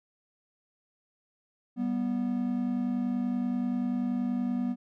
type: tone pair together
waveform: triangle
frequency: 194.06 / 244.5 Hz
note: G3 / B3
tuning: -17 / -17 cents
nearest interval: major third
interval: 400 cents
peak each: -31 / -26 dBFS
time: 1.76-4.76 s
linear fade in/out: 50 ms
effects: none